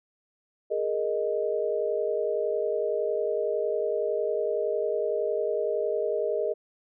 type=chord; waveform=sine; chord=Ab suspended second; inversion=none; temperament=equal; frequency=415.3 / 466.2 / 622.3 Hz; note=Ab4 / Bb4 / Eb5; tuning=0 / 0 / 0 cents; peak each=-29 dBFS; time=0.7-6.54 s; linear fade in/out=20 ms; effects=none